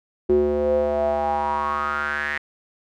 square tone with band-pass filter sweep, 73.42 Hz, D2, in tune, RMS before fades -22 dBFS, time 0.29-2.38 s, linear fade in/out 5 ms, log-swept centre 360 to 1900 Hz, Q 6.8, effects none

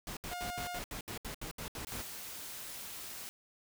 pink noise bursts, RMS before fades -42 dBFS, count 12, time 0.07-2.017 s, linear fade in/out 2 ms, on 99 ms, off 69 ms
sawtooth tone, 711 Hz, F5, 31 cents sharp, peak -35 dBFS, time 0.31-0.79 s, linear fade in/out 5 ms
white noise, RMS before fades -45 dBFS, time 1.87-3.29 s, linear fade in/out 0 ms
effects none

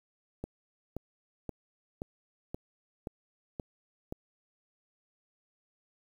click train, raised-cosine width 2 ms, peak -23 dBFS, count 8, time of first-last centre 0.44-4.124 s, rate 1.9 Hz, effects 9-bit

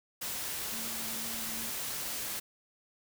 sine tone in noise, 225.6 Hz, A3, 44 cents sharp, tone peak -46 dBFS, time 0.72-1.7 s, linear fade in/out 10 ms, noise white, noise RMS -37 dBFS, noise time 0.21-2.4 s, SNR -12 dB, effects none

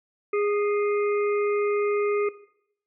harmonic tone with a mistuned harmonic, 411.9 Hz, G#4, 14 cents flat, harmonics 1 / 3 / 5 / 6, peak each -22 / -32 / -36 / -38 dBFS, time 0.33-2.29 s, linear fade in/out 5 ms, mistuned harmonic 5, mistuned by +35 cents, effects noise-tail reverb RT60 0.7 s tail -17 dB re dry

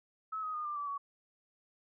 sine tone with pitch steps, 1293 / 1257.6 / 1223.3 / 1189.8 / 1157.3 / 1125.6 Hz, E6 / D#6 / D#6 / D6 / D6 / C#6, -34 / +18 / -30 / +22 / -26 / +26 cents, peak -35 dBFS, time 0.32-0.98 s, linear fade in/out 10 ms, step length 110 ms, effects none

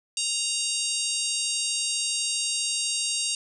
harmonic tone, 932.3 Hz, A#5, in tune, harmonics 3 / 4 / 5 / 6 / 7 / 8 / 9 / 10, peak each -32 / -34 / -32 / -36 / -34 / -34 / -32 / -35 dBFS, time 0.17-3.35 s, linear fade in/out 2 ms, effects none

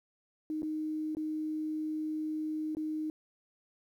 sine tone with dropouts, 310 Hz, D#4, 6 cents flat, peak -32 dBFS, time 0.5-3.1 s, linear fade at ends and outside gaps 1 ms, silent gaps 0.621-0.63 / 1.15-1.169 / 2.75-2.769 s, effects 11-bit

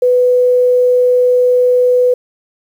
sine tone, 497.1 Hz, B4, 11 cents sharp, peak -7 dBFS, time 0.02-2.14 s, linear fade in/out 5 ms, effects 7-bit

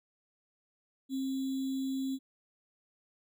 sine tone with sample-and-hold, 266.6 Hz, C4, 33 cents sharp, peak -31 dBFS, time 1.09-2.19 s, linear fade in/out 50 ms, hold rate 3675 Hz, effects none

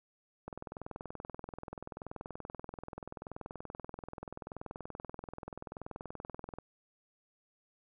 click train, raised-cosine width 1 ms, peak -28 dBFS, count 128, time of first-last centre 0.48-6.586 s, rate 20.8 Hz, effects none

